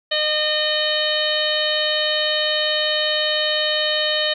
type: harmonic tone with a mistuned harmonic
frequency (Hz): 610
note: D#5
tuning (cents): -34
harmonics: 1 / 2 / 3 / 4 / 5 / 6 / 7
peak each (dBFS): -23 / -34 / -25 / -34 / -23 / -25 / -27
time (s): 0.11-4.34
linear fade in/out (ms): 10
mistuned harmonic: 6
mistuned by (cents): +41
effects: none